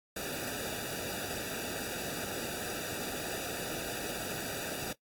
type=noise with comb filter; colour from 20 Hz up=pink; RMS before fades=-38 dBFS; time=0.16-4.93 s; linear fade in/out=5 ms; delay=0.94 ms; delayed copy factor=-0.95; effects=noise-tail reverb RT60 0.1 s tail -20 dB re dry + AAC 64 kbps